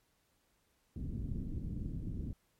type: low-pass noise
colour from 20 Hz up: pink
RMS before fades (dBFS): -39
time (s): 0.96-2.33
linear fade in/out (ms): 2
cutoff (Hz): 270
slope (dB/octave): 24
effects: pink hiss -75 dBFS RMS until 2.59 s + MP3 64 kbps